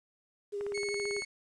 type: tone with vibrato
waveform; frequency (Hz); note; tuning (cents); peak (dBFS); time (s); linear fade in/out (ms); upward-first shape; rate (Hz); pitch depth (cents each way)
sine; 406.6; G#4; -37; -33; 0.52-1.21; 20; triangle; 13; 30
type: click train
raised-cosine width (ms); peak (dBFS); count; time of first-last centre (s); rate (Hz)
0.5; -30; 12; 0.61-1.221; 18
type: tone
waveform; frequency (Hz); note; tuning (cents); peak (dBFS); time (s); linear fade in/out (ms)
sawtooth; 2200; C#7; -14; -32; 0.74-1.25; 10
effects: resampled to 22050 Hz + 10-bit